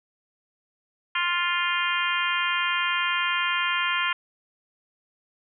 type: harmonic tone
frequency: 350 Hz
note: F4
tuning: 4 cents sharp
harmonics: 3 / 4 / 5 / 6 / 7 / 8 / 9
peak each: -28 / -29 / -30 / -31 / -31 / -32 / -33 dBFS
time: 1.15-4.13 s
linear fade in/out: 5 ms
effects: none